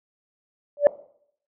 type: tone with exponential growth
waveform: sine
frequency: 580 Hz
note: D5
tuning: 22 cents flat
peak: -5 dBFS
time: 0.77-0.87 s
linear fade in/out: 1 ms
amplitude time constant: 21 ms
effects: noise-tail reverb RT60 0.6 s tail -18 dB re dry + tanh soft clip ceiling -6 dBFS